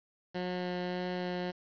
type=tone with vibrato; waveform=15% pulse; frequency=180 Hz; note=F#3; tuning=47 cents flat; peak=-27 dBFS; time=0.34-1.52 s; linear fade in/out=20 ms; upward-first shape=sine; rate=1.7 Hz; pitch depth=8 cents each way; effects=resampled to 11025 Hz + 9-bit